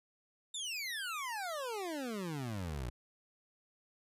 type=exponential sweep; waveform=25% pulse; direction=down; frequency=3700 to 56.1 Hz; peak=-34 dBFS; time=0.54-2.9 s; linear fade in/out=5 ms; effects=resampled to 32000 Hz